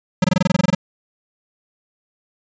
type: tone bursts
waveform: square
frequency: 183.6 Hz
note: F#3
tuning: 13 cents flat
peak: -12 dBFS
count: 12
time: 0.22-0.749 s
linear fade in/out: 5 ms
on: 23 ms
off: 23 ms
effects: resampled to 16000 Hz